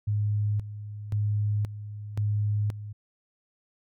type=tone with tremolo; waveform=sine; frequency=104.4 Hz; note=G#2; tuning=10 cents sharp; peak=-23 dBFS; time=0.07-2.93 s; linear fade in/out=10 ms; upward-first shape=square; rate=0.95 Hz; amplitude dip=75%; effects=none